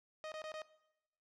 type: tone bursts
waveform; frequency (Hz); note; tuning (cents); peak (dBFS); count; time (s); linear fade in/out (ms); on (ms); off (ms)
sawtooth; 623; D#5; +2; -39; 4; 0.24-0.619; 0; 79; 21
effects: noise-tail reverb RT60 0.9 s tail -19 dB re dry + low-pass 5000 Hz 12 dB/octave